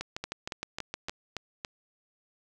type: two click trains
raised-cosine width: 0.2 ms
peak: -17 / -17 dBFS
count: 6 / 8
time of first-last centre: 0.24-1.648 / 0.01-1.095 s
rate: 3.55 / 6.45 Hz
effects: none